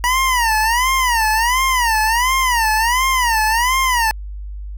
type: tone with vibrato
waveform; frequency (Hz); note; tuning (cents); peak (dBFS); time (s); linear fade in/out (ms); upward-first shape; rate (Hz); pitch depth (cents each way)
25% pulse; 957; A#5; +45; -10; 0.04-4.11; 0; sine; 1.4; 180
effects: added 50 Hz sine -26 dBFS peak until 4.77 s